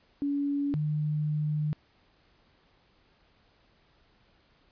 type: tone pair in turn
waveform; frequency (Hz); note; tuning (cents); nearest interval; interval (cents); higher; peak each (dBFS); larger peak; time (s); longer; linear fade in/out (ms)
sine; 284 / 151.14; C#4 / D#3; +42 / -50; major seventh; 1092; first; -26; neither; 0.22-0.74 / 0.74-1.73; second; 0
effects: pink hiss -65 dBFS RMS until 4.71 s + resampled to 11025 Hz